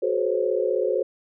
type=tone cluster; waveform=sine; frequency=369.5 / 426 / 507 / 543 Hz; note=F#4 / G#4 / B4 / C#5; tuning=-2 / +44 / +45 / -36 cents; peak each=-26 dBFS; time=0.02-1.03 s; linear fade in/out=10 ms; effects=none